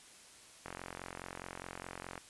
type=click train; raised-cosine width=0.5 ms; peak=-27 dBFS; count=69; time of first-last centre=0.66-2.178 s; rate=44.8 Hz; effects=white hiss -57 dBFS RMS until 2.29 s + resampled to 24000 Hz